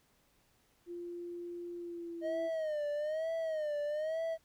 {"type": "tone with pitch glide", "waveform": "sine", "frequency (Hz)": [347.6, 332.5], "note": ["F4", "E4"], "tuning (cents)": [-8, 15], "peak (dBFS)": -40, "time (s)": [0.86, 2.5], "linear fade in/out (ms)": 50, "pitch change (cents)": -77, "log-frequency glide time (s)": [1.77, 2.36]}
{"type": "tone with vibrato", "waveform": "triangle", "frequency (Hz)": 620, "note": "D#5", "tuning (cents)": -6, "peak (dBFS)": -31, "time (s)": [2.21, 4.38], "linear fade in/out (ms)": 50, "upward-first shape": "sine", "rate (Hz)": 1.1, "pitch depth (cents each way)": 100}
{"effects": ["pink hiss -71 dBFS RMS until 4.44 s"]}